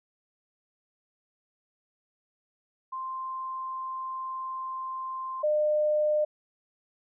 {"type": "tone pair in turn", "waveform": "sine", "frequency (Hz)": [1046.5, 604.2], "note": ["C6", "D5"], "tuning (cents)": [0, 49], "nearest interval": "minor seventh", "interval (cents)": 951, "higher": "first", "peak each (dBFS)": [-32, -22], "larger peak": "second", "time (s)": [[2.92, 5.43], [5.43, 6.25]], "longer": "first", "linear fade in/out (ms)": 10, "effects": []}